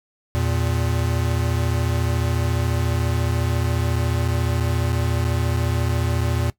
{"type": "tone pair together", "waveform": "square", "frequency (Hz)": [82.41, 116.62], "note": ["E2", "A#2"], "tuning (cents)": [0, 1], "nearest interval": "tritone", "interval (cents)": 601, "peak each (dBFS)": -23, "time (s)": [0.35, 6.5], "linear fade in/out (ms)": 0, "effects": ["noise-tail reverb RT60 0.1 s tail -18 dB re dry"]}